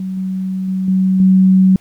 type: tone with level steps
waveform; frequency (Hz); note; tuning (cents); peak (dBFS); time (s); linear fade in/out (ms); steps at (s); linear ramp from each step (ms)
sine; 188.2; F#3; +30; -19 / -17 / -15 / -10 / -6; 0-1.76; 2; 0.17 / 0.68 / 0.88 / 1.2; 2
effects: pink hiss -51 dBFS RMS until 1.8 s